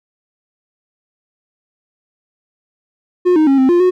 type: tone with pitch steps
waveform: triangle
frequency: 359.3 / 311.2 / 272.6 / 262.4 / 349.5 / 365.3 Hz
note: F4 / D#4 / C#4 / C4 / F4 / F#4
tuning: +49 / 0 / -29 / +5 / +1 / -22 cents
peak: -6 dBFS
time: 3.25-3.91 s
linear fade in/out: 20 ms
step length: 110 ms
effects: none